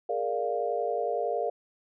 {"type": "chord", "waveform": "sine", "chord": "Bb dominant seventh", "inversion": "third", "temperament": "equal", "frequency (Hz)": [415.3, 466.2, 587.3, 698.5], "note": ["Ab4", "Bb4", "D5", "F5"], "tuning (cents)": [0, 0, 0, 0], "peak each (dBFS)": [-34, -31, -33, -31], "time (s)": [0.09, 1.5], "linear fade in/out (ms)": 5, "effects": []}